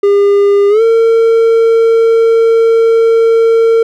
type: tone with pitch glide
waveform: triangle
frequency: 403.3 to 455.3 Hz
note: G4 to A#4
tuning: +49 to -41 cents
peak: -3 dBFS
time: 0.03-3.83 s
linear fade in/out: 5 ms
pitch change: +210 cents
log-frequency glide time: 0.69-0.82 s
effects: none